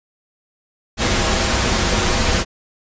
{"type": "noise with comb filter", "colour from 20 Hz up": "pink", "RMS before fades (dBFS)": -17, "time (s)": [0.97, 2.45], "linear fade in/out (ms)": 50, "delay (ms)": 6.9, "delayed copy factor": -0.5, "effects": ["resampled to 16000 Hz"]}